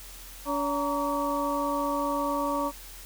harmonic tone with a mistuned harmonic, 284.9 Hz, C#4, 48 cents sharp, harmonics 1 / 2 / 3 / 4, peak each -31 / -31 / -31 / -31 dBFS, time 0.45-2.72 s, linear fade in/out 50 ms, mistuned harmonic 3, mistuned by +140 cents, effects added 43 Hz sine -46 dBFS peak until 3.05 s + white hiss -46 dBFS RMS until 3.05 s

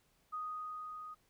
sine tone with level ramp, 1244.5 Hz, D#6, in tune, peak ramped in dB -37 to -45 dBFS, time 0.32-1.15 s, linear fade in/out 20 ms, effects pink hiss -73 dBFS RMS until 1.29 s

